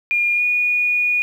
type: tone with pitch glide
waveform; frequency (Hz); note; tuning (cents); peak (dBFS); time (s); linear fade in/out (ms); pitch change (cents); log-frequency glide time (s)
sine; 2416 to 2453; D7 to D#7; +48 to -25; -15; 0.11-1.22; 0; +27; 0.35-0.42
effects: 8-bit